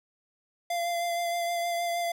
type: tone with vibrato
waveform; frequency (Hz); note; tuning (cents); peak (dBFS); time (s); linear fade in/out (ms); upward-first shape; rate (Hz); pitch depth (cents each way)
square; 689; F5; -24; -28; 0.7-2.12; 5; sine; 6.4; 18
effects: none